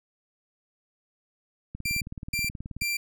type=click train; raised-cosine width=5 ms; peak=-24 dBFS; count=21; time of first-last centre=1.75-2.82 s; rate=18.7 Hz
type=tone bursts; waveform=sawtooth; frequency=2363 Hz; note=D7; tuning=10 cents sharp; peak=-23 dBFS; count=3; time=1.85-2.97 s; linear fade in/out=5 ms; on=160 ms; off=320 ms
effects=none